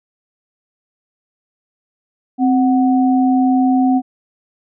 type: tone pair together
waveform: sine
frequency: 260.8 / 740.2 Hz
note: C4 / F#5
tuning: -5 / 0 cents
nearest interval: octave + tritone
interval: 1805 cents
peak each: -11 / -18 dBFS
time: 2.38-4.02 s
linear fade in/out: 50 ms
effects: none